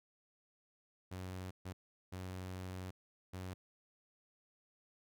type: tone bursts at uneven times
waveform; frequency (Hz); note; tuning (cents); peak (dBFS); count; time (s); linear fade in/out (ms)
sawtooth; 92.5; F#2; 0; -39; 4; 1.11-1.51 / 1.65-1.73 / 2.12-2.91 / 3.33-3.54; 10
effects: none